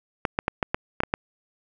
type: clicks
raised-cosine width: 0.5 ms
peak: -7 dBFS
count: 8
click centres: 0.252 / 0.389 / 0.481 / 0.628 / 0.745 / 1.004 / 1.035 / 1.139 s
effects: none